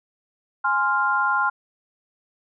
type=chord; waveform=sine; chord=F minor; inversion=first; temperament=equal; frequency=830.6 / 1046.5 / 1396.9 Hz; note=Ab5 / C6 / F6; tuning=0 / 0 / 0 cents; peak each=-25 / -23 / -21 dBFS; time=0.64-1.5 s; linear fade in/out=10 ms; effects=none

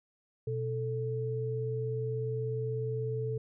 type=tone pair together; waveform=sine; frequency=123.47 / 440 Hz; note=B2 / A4; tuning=0 / 0 cents; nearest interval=octave + minor seventh; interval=2200 cents; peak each=-33 / -34 dBFS; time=0.47-3.38 s; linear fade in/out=5 ms; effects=none

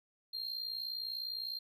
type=tone with amplitude modulation; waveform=triangle; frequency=4199 Hz; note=C8; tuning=5 cents sharp; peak=-33 dBFS; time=0.33-1.59 s; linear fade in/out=10 ms; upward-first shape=sine; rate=59.9 Hz; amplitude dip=75%; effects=none

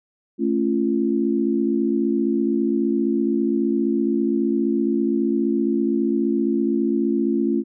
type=chord; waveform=sine; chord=A augmented; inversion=none; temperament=just; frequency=220 / 275 / 343.8 Hz; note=A3 / C#4 / E#4; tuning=0 / -14 / -27 cents; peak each=-22 dBFS; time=0.38-7.64 s; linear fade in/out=50 ms; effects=none

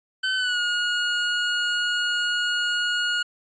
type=tone with pitch glide; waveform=25% pulse; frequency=1526 to 1440.4 Hz; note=G6 to F#6; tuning=-47 to -47 cents; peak=-18 dBFS; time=0.23-3.23 s; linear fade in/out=10 ms; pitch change=-100 cents; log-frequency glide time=0.36-0.59 s; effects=resampled to 16000 Hz

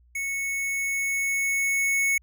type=tone with level ramp; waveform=square; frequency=2207 Hz; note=C#7; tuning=8 cents flat; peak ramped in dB=-28 to -21 dBFS; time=0.15-2.18 s; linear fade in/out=5 ms; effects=added 60 Hz sine -55 dBFS peak until 2.22 s

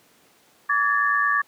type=tone cluster; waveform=sine; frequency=1148 / 1679 / 1788 Hz; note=D6 / G#6 / A6; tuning=-40 / +18 / +27 cents; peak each=-21 / -23 / -24 dBFS; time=0.69-1.42 s; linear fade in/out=10 ms; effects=pink hiss -57 dBFS RMS until 1.47 s + high-pass 200 Hz 12 dB/octave

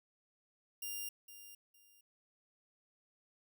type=tone with echo; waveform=5% pulse; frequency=2800 Hz; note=F7; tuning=4 cents sharp; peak=-31 dBFS; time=0.82-1.09 s; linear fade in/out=5 ms; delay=460 ms; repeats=2; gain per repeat=-12 dB; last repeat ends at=2.01 s; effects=none

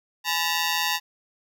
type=ring-modulated tone; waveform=10% pulse; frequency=922 Hz; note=A#5; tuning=19 cents flat; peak=-11 dBFS; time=0.24-1 s; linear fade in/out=50 ms; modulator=82.6 Hz; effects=none

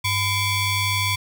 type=ring-modulated tone; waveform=20% pulse; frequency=1108.7 Hz; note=C#6; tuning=in tune; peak=-12 dBFS; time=0.04-1.16 s; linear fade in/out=10 ms; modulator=1210 Hz; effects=9-bit

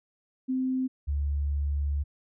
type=tone pair in turn; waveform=sine; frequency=259 / 71.72 Hz; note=C4 / D2; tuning=-17 / -40 cents; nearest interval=octave + minor seventh; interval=2223 cents; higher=first; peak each=-25 dBFS; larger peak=neither; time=0.48-0.88 / 1.07-2.04 s; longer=second; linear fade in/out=20 ms; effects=none

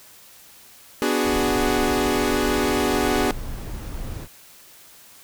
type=chord; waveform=sawtooth; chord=G# half-diminished seventh; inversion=first; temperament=equal; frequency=246.9 / 293.7 / 370 / 415.3 Hz; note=B3 / D4 / F#4 / G#4; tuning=0 / 0 / 0 / 0 cents; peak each=-21 dBFS; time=1.02-3.31 s; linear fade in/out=0 ms
type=noise; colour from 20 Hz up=brown; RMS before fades=-31 dBFS; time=1.23-4.28 s; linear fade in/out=50 ms
effects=white hiss -48 dBFS RMS until 5.23 s

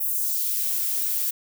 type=noise with high-pass filter sweep; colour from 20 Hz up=violet; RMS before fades=-25 dBFS; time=0-1.31 s; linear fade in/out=10 ms; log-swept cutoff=12000 to 230 Hz; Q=0.98; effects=none

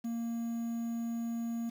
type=tone with quantisation; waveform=triangle; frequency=231.9 Hz; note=A#3; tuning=9 cents flat; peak=-31 dBFS; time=0.04-1.7 s; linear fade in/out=10 ms; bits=9; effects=none

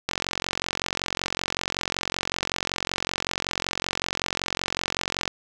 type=click train; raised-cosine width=0.2 ms; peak=-7 dBFS; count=236; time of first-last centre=0.09-5.278 s; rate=45.3 Hz; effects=none

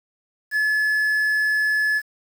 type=tone with quantisation; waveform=triangle; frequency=1716 Hz; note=A6; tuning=44 cents flat; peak=-16 dBFS; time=0.51-2.02 s; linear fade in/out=50 ms; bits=7; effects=none

